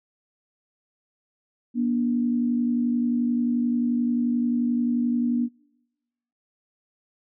sine tone pair together, 240 / 291.4 Hz, B3 / D4, -49 / -13 cents, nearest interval minor third, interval 336 cents, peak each -21 / -29 dBFS, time 1.74-5.49 s, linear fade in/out 50 ms, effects noise-tail reverb RT60 1.0 s tail -25 dB re dry

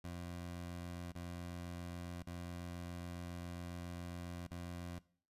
20% pulse tone with dropouts, 87.3 Hz, F2, in tune, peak -39 dBFS, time 0.04-4.99 s, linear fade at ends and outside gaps 5 ms, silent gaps 1.12-1.151 / 2.228-2.27 / 4.469-4.509 s, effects noise-tail reverb RT60 0.5 s tail -20 dB re dry + resampled to 32000 Hz

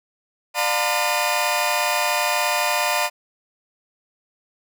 sawtooth tone cluster, 596 / 710 / 910 / 1007 / 2454 Hz, D5 / F5 / A#5 / B5 / D#7, +25 / +28 / -42 / +33 / -25 cents, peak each -22 dBFS, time 0.54-3.1 s, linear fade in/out 50 ms, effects none

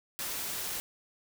white noise, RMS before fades -36 dBFS, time 0.19-0.8 s, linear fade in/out 0 ms, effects none

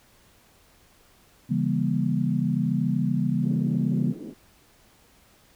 sine chord, C# diminished seventh, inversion none, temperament just, 138.59 / 166.31 / 199.57 / 239.5 Hz, C#3 / E3 / G3 / Bb3, 0 / +16 / +31 / +47 cents, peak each -27 dBFS, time 1.49-4.13 s, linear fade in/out 20 ms
pink band-pass noise, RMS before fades -39 dBFS, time 3.42-4.35 s, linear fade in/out 50 ms, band 210 to 370 Hz, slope 24 dB/octave
effects pink hiss -58 dBFS RMS until 5.55 s

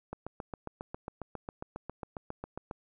click train, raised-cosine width 1 ms, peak -24 dBFS, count 20, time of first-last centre 0.13-2.712 s, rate 7.36 Hz, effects none

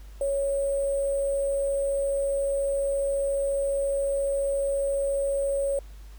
sine tone with sample-and-hold, 554.4 Hz, C#5, in tune, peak -23 dBFS, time 0.21-5.79 s, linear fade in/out 2 ms, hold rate 8820 Hz, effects added 50 Hz sine -41 dBFS peak until 6.18 s + pink hiss -57 dBFS RMS until 6.18 s

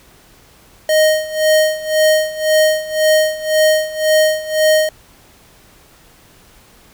square tone with tremolo, 622 Hz, D#5, 1 cent flat, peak -9 dBFS, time 0.89-4.89 s, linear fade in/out 2 ms, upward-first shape sine, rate 1.9 Hz, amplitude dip 85%, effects pink hiss -47 dBFS RMS until 6.93 s

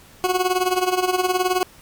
20% pulse tone with tremolo, 366.7 Hz, F#4, 15 cents flat, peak -10 dBFS, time 0.24-1.63 s, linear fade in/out 0 ms, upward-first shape sine, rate 19 Hz, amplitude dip 75%, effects pink hiss -48 dBFS RMS until 1.81 s + MP3 96 kbps

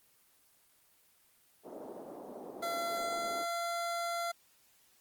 white band-pass noise, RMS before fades -46 dBFS, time 1.63-3.46 s, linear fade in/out 50 ms, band 230 to 700 Hz, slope 24 dB/octave
25% pulse tone with pitch glide, 681 to 685.7 Hz, F5 to F5, -44 to -32 cents, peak -30 dBFS, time 2.62-4.32 s, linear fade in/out 10 ms, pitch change +12 cents, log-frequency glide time 2.73-3.69 s
effects white hiss -67 dBFS RMS until 5 s + Opus 24 kbps

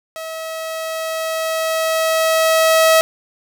sawtooth tone with level ramp, 644 Hz, E5, 41 cents flat, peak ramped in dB -23 to -5 dBFS, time 0.16-3.01 s, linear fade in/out 0 ms, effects none

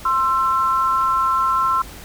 sine tone pair together, 1050.8 / 1338 Hz, C6 / E6, +7 / +25 cents, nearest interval major third, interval 418 cents, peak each -18 dBFS, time 0.05-1.82 s, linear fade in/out 5 ms, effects added 50 Hz sine -43 dBFS peak until 2.04 s + pink hiss -39 dBFS RMS until 2.04 s

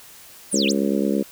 sine exponential two-way sweep, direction down then up, 11175 to 2386 to 10550 Hz, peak -21 dBFS, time 0.51-0.73 s, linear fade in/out 20 ms, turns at 0.67 s
harmonic tone, 69.1 Hz, C#2, 5 cents flat, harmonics 3 / 4 / 5 / 6 / 7 / 8, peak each -22 / -24 / -26 / -28 / -29 / -30 dBFS, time 0.53-1.23 s, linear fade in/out 10 ms
effects white hiss -45 dBFS RMS until 1.31 s

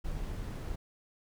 brown noise, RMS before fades -37 dBFS, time 0.04-0.76 s, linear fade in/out 10 ms, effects none

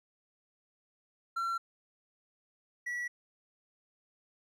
triangle tone pair in turn, 1359 / 1940.8 Hz, F6 / B6, -48 / -31 cents, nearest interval tritone, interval 617 cents, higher second, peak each -29 / -32 dBFS, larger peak first, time 1.36-1.58 / 2.86-3.08 s, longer neither, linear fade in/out 10 ms, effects none

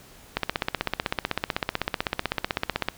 click train, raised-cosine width 0.3 ms, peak -7 dBFS, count 41, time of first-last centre 0.37-2.886 s, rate 15.9 Hz, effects pink hiss -50 dBFS RMS until 2.97 s

